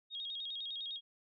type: tone with vibrato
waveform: sine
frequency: 3490 Hz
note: A7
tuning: 15 cents flat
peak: -39 dBFS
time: 0.1-1.01 s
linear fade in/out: 50 ms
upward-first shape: square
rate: 9.9 Hz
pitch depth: 110 cents each way
effects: none